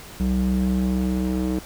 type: tone with band-pass filter sweep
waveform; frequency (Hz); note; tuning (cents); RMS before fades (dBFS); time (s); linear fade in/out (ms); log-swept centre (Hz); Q
square; 63.2; B1; +41; -22; 0.2-1.59; 0; 160 to 290; 2.1
effects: pink hiss -41 dBFS RMS until 1.65 s